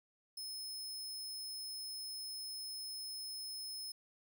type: tone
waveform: sawtooth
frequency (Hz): 5190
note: E8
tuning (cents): -28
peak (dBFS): -40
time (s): 0.37-3.92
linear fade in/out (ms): 5
effects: none